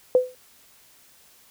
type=tone with exponential decay; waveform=sine; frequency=505 Hz; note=B4; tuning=39 cents sharp; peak=-10 dBFS; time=0.15-0.35 s; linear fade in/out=1 ms; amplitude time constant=42 ms; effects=white hiss -55 dBFS RMS until 1.5 s